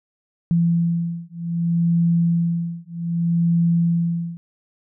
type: beating tone pair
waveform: sine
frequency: 169 / 169.64 Hz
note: E3 / E3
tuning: +43 / +50 cents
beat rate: 0.64 Hz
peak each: -20 dBFS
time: 0.51-4.37 s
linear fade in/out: 0 ms
effects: none